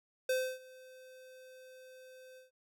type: tone with ADSR envelope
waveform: square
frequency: 515 Hz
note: C5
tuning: 28 cents flat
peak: -29 dBFS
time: 0.29-2.51 s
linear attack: 5 ms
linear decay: 290 ms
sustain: -24 dB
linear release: 140 ms
effects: none